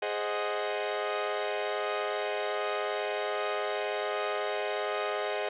sawtooth chord, Ab dominant seventh, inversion none, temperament equal, 415.3 / 523.3 / 622.3 / 740 Hz, Ab4 / C5 / Eb5 / Gb5, 0 / 0 / 0 / 0 cents, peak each -30 / -33 / -30 / -34 dBFS, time 0.02-5.49 s, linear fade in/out 5 ms, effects resampled to 8000 Hz + 10-bit

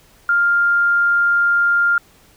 sine tone, 1400 Hz, F6, 4 cents sharp, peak -12 dBFS, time 0.29-1.98 s, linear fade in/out 2 ms, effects pink hiss -51 dBFS RMS until 2.36 s

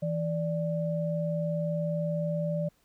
sine tone pair together, 163.71 / 587.3 Hz, E3 / D5, -12 / 0 cents, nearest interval octave + minor seventh, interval 2212 cents, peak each -29 / -31 dBFS, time 0.02-2.69 s, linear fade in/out 10 ms, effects pink hiss -68 dBFS RMS until 2.84 s

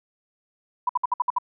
sine tone bursts, 987.8 Hz, B5, in tune, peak -18 dBFS, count 7, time 0.87-1.385 s, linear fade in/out 5 ms, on 23 ms, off 59 ms, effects none

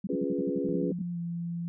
sine tone bursts, 194 Hz, G3, 18 cents flat, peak -29 dBFS, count 12, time 0.04-1.017 s, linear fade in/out 5 ms, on 31 ms, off 55 ms
sine chord, C# dominant seventh, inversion none, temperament equal, 277.2 / 349.2 / 415.3 / 493.9 Hz, C#4 / E#4 / G#4 / B4, 0 / 0 / 0 / 0 cents, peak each -31 / -34 / -34 / -35 dBFS, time 0.09-0.92 s, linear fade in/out 5 ms
sine tone with pitch glide, 174.61 to 170.62 Hz, F3 to F3, 0 to -40 cents, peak -31 dBFS, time 0.69-1.68 s, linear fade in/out 0 ms, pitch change -40 cents, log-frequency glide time 1.12-1.18 s
effects none

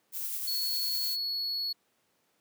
violet noise with tremolo, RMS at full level -34 dBFS, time 0.12-1.17 s, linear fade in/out 50 ms, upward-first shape sine, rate 9.9 Hz, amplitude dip 25%
triangle tone, 4376 Hz, C#8, 23 cents flat, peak -29 dBFS, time 0.47-1.73 s, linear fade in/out 10 ms
effects pink hiss -72 dBFS RMS until 2.4 s + high-pass 200 Hz 12 dB/octave

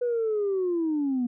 sine linear sweep, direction down, 493.9 to 237.2 Hz, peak -22 dBFS, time 0.01-1.27 s, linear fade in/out 10 ms, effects tanh soft clip ceiling -20 dBFS

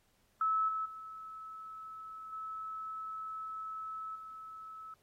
sine tone with level steps, 1301 Hz, E6, 23 cents flat, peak -28 / -33 / -44 / -39 / -45 dBFS, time 0.41-4.94 s, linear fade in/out 2 ms, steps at 0.68 / 0.85 / 2.32 / 4.15 s, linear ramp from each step 10 ms, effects pink hiss -73 dBFS RMS until 5.02 s + AAC 48 kbps

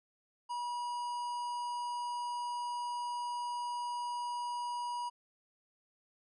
harmonic tone with a mistuned harmonic, 965 Hz, B5, 40 cents flat, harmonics 1 / 3 / 5 / 7 / 9 / 10, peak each -35 / -52 / -52 / -61 / -60 / -61 dBFS, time 0.49-5.1 s, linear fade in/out 20 ms, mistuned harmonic 7, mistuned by -74 cents, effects none

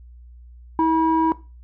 square tone with low-pass filter, 322.4 Hz, E4, 38 cents flat, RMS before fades -18 dBFS, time 0.79-1.32 s, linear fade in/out 0 ms, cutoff 860 Hz, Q 8.5, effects noise-tail reverb RT60 0.3 s tail -18 dB re dry + added 60 Hz sine -41 dBFS peak until 1.63 s

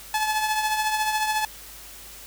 sawtooth tone with tremolo, 861 Hz, A5, 38 cents flat, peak -16 dBFS, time 0.14-1.45 s, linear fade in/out 2 ms, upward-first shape triangle, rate 14 Hz, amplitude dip 55%, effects added 50 Hz sine -50 dBFS peak until 2.26 s + white hiss -43 dBFS RMS until 2.26 s

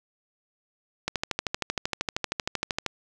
click train, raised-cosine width 0.2 ms, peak -9 dBFS, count 24, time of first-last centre 1.08-2.863 s, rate 12.9 Hz, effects none

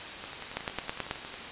two click trains, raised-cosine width 0.3 ms, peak -24 / -14 dBFS, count 13 / 6, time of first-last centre 0.24-1.341 / 0.57-1.111 s, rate 10.9 / 9.24 Hz, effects white hiss -39 dBFS RMS until 1.51 s + resampled to 8000 Hz

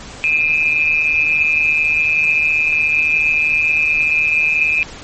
sine tone pair together, 2414 / 2568 Hz, D7 / E7, +47 / -46 cents, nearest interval minor second, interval 107 cents, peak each -15 / -15 dBFS, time 0.24-4.83 s, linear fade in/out 0 ms, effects pink hiss -34 dBFS RMS until 5.03 s + MP3 32 kbps

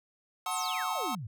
square chord, F# diminished seventh, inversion none, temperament just, 740 / 888 / 1065.6 / 1278.7 Hz, F#5 / A5 / C6 / Eb6, 0 / +16 / +31 / +47 cents, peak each -37 / -39 / -38 / -37 dBFS, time 0.46-1.15 s, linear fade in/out 2 ms
sine exponential sweep, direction down, 10950 to 97.1 Hz, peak -36 dBFS, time 0.51-1.27 s, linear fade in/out 5 ms
effects none

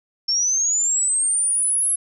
sine linear sweep, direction up, 5360 to 11000 Hz, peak -17 dBFS, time 0.28-1.96 s, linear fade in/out 10 ms, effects none

